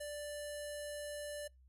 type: tone with low-pass filter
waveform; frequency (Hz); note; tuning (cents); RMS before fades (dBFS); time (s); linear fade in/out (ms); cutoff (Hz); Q
square; 588; D5; +2; -44; 0-1.48; 10; 11000; 3.9
effects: noise-tail reverb RT60 0.2 s tail -25 dB re dry + added 64 Hz sine -61 dBFS peak until 1.68 s